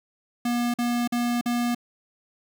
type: tone bursts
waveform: square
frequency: 240.1 Hz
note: B3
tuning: 49 cents flat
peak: -23 dBFS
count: 4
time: 0.45-1.748 s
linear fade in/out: 5 ms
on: 290 ms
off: 46 ms
effects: 9-bit